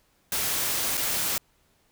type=noise with dropouts; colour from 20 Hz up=white; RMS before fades=-27 dBFS; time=0.32-1.38 s; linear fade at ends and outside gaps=2 ms; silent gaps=0.971-0.975 s; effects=pink hiss -66 dBFS RMS until 1.91 s